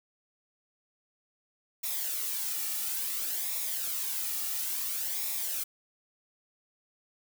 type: noise with flanger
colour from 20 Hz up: blue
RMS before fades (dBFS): -33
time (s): 1.83-5.64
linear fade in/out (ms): 10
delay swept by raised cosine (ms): 0.65 to 1.95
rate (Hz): 0.58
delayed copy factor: -0.55
effects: none